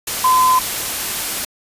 sine tone in noise, 1022 Hz, C6, 41 cents flat, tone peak -10 dBFS, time 0.24-0.59 s, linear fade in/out 5 ms, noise white, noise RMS -22 dBFS, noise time 0.07-1.45 s, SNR +9 dB, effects resampled to 32000 Hz

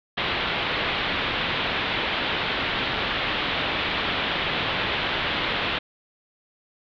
white low-pass noise, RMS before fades -26 dBFS, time 0.17-5.79 s, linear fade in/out 10 ms, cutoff 3700 Hz, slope 48 dB/octave, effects none

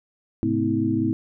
sine tone cluster, 108 / 133.5 / 221.7 / 257 / 321.5 Hz, A2 / C3 / A3 / C4 / E4, -32 / +35 / +13 / -31 / -43 cents, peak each -28 / -32 / -27 / -25 / -23 dBFS, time 0.43-1.13 s, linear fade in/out 0 ms, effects none

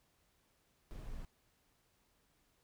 brown noise, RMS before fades -45 dBFS, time 0.91-1.25 s, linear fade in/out 0 ms, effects pink hiss -75 dBFS RMS until 2.63 s

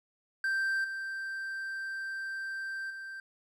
triangle tone with level steps, 1568 Hz, G6, in tune, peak -26 / -33 / -38 dBFS, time 0.44-3.2 s, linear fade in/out 2 ms, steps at 0.84 / 2.9 s, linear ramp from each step 5 ms, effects none

